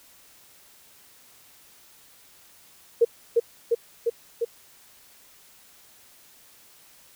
sine tone with echo, 466.2 Hz, A#4, in tune, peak -13 dBFS, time 3.01-3.05 s, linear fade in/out 10 ms, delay 350 ms, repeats 4, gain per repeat -2 dB, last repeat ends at 4.45 s, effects white hiss -54 dBFS RMS until 7.15 s

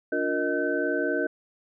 sine tone cluster, 290.5 / 354.6 / 465.7 / 620 / 1529 Hz, D4 / F4 / A#4 / D#5 / G6, -19 / +26 / -2 / -6 / -44 cents, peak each -30 dBFS, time 0.12-1.27 s, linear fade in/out 5 ms, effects none

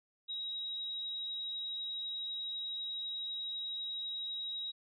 sine tone, 3822 Hz, A#7, 43 cents sharp, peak -37 dBFS, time 0.28-4.72 s, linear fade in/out 20 ms, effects none

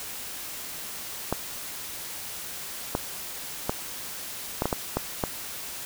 clicks, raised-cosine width 1 ms, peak -10 dBFS, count 8, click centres 1.326 / 2.951 / 3.695 / 4.621 / 4.656 / 4.728 / 4.97 / 5.238 s, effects white hiss -37 dBFS RMS until 5.85 s

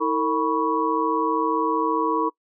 sine tone cluster, 321.8 / 454.7 / 980 / 1115 Hz, E4 / A#4 / B5 / C#6, -42 / -43 / -14 / +10 cents, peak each -25 dBFS, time 0-2.3 s, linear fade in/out 20 ms, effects noise-tail reverb RT60 0.1 s tail -24 dB re dry

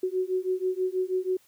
sine beating tone pair, 368 / 374.2 Hz, F#4 / F#4, -9 / +20 cents, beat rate 6.2 Hz, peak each -28 dBFS, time 0.03-1.37 s, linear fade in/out 5 ms, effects white hiss -62 dBFS RMS until 1.47 s

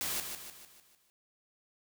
white noise with echo, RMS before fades -35 dBFS, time 0.01-0.2 s, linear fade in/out 0 ms, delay 150 ms, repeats 6, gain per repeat -6 dB, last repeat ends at 1.1 s, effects none

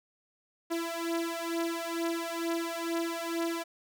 sawtooth beating tone pair, 333.5 / 335.7 Hz, E4 / E4, +20 / +32 cents, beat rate 2.2 Hz, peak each -30 dBFS, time 0.7-3.64 s, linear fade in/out 20 ms, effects none

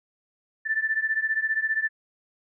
sine beating tone pair, 1760 / 1775 Hz, A6 / A6, 0 / +15 cents, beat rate 15 Hz, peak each -25 / -27 dBFS, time 0.65-1.89 s, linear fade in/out 20 ms, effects none

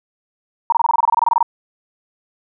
sine tone bursts, 932.3 Hz, A#5, in tune, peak -10 dBFS, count 16, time 0.7-1.428 s, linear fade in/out 2 ms, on 23 ms, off 24 ms, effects none

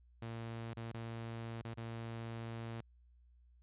sawtooth tone with dropouts, 114.8 Hz, A#2, 26 cents flat, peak -38 dBFS, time 0.22-2.81 s, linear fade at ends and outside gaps 5 ms, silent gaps 0.737-0.769 / 0.918-0.941 / 1.618-1.648 / 1.741-1.773 s, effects added 60 Hz sine -62 dBFS peak until 3.62 s + resampled to 8000 Hz

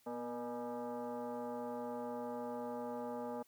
sine tone with frequency modulation, 117 Hz, A#2, 7 cents sharp, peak -39 dBFS, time 0.06-3.43 s, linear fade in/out 10 ms, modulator 361 Hz, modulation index 2.3, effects white hiss -70 dBFS RMS until 3.47 s

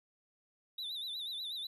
triangle tone with vibrato, 3729 Hz, A#7, in tune, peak -37 dBFS, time 0.78-1.67 s, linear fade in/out 5 ms, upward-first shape sine, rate 8.2 Hz, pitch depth 120 cents each way, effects none

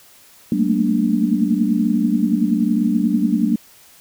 sine tone cluster, 189.4 / 216.8 / 226.7 / 237.7 / 293.3 Hz, F#3 / A3 / A#3 / A#3 / D4, +41 / -25 / -48 / +34 / -2 cents, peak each -21 dBFS, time 0.52-3.56 s, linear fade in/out 2 ms, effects white hiss -48 dBFS RMS until 4 s

